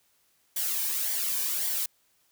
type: noise with flanger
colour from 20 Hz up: blue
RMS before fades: -29 dBFS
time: 0.56-1.86 s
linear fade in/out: 5 ms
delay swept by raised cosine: 0.76 to 1.53 ms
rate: 1.8 Hz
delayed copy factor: -0.55
effects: white hiss -68 dBFS RMS until 2.31 s